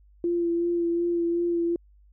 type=tone with vibrato; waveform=sine; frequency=342.4 Hz; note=F4; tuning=34 cents flat; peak=-22 dBFS; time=0.24-1.76 s; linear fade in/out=2 ms; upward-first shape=sine; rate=2.7 Hz; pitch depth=19 cents each way; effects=added 50 Hz sine -53 dBFS peak until 2.12 s